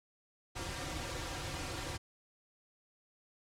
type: noise with comb filter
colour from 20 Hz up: pink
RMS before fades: -40 dBFS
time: 0.55-1.98 s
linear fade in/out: 20 ms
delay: 4.7 ms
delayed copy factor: -1
effects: low-pass 8000 Hz 12 dB/octave